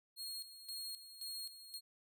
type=tone with tremolo; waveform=sawtooth; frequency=4272 Hz; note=C8; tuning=35 cents sharp; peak=-40 dBFS; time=0.16-1.81 s; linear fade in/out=50 ms; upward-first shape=square; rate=1.9 Hz; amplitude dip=70%; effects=none